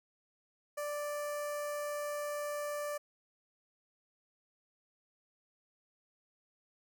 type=tone with notch filter; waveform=sawtooth; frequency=587.3 Hz; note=D5; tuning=in tune; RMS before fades=-38 dBFS; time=0.77-2.98 s; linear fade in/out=10 ms; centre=3500 Hz; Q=0.81; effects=none